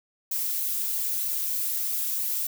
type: noise with flanger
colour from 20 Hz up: violet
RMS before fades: -28 dBFS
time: 0.31-2.47 s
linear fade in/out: 5 ms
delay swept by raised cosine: 0.55 to 6.25 ms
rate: 3.1 Hz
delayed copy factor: -0.6
effects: none